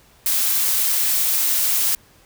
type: noise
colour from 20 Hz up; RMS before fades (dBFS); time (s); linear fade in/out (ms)
blue; -19; 0.26-1.95; 2
effects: pink hiss -53 dBFS RMS until 2.25 s